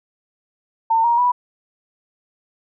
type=tone with pitch steps; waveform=sine; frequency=904 / 941.8 / 981.3 Hz; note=A5 / A#5 / B5; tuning=+47 / +18 / -11 cents; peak=-13 dBFS; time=0.9-1.32 s; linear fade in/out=10 ms; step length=140 ms; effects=none